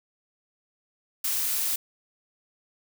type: noise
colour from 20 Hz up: blue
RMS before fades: -27 dBFS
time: 1.24-1.76 s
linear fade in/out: 5 ms
effects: none